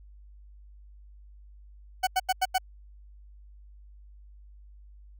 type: tone bursts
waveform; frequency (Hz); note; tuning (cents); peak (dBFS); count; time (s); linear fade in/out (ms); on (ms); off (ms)
40% pulse; 748; F#5; +19; -21; 5; 2.03-2.583; 10; 41; 87
effects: added 50 Hz sine -48 dBFS peak until 5.19 s